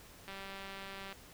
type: click train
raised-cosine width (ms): 0.3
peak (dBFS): -30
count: 166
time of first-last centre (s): 0.28-1.126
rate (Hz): 195
effects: pink hiss -56 dBFS RMS until 1.33 s